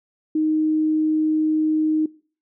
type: tone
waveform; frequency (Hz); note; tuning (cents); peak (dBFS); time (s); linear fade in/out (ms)
sine; 311.1; D#4; 0; -17; 0.35-2.06; 5
effects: noise-tail reverb RT60 0.4 s tail -21 dB re dry